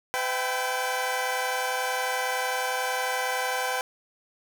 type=tone cluster; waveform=20% pulse; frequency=507 / 663 / 776 / 836 / 994 Hz; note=B4 / E5 / G5 / G#5 / B5; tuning=+45 / +10 / -18 / +11 / +11 cents; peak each=-26 / -33 / -24 / -33 / -31 dBFS; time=0.14-3.81 s; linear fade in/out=0 ms; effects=none